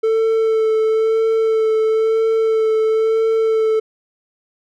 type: tone with vibrato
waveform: triangle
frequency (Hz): 443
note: A4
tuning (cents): +12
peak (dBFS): -11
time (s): 0.03-3.8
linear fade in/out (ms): 10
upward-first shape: sine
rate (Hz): 1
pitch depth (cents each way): 16
effects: none